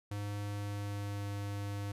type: tone with pitch glide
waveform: square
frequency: 102.4 to 101.28 Hz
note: G#2 to G#2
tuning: -24 to -43 cents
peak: -37 dBFS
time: 0.11-1.92 s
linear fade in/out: 5 ms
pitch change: -19 cents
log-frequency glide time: 0.45-1.29 s
effects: resampled to 32000 Hz